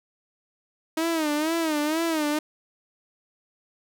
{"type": "tone with vibrato", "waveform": "sawtooth", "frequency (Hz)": 313.9, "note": "D#4", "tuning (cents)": 15, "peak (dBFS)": -19, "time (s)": [0.97, 2.39], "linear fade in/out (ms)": 5, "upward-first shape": "sine", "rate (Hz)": 2.1, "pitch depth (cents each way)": 110, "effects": []}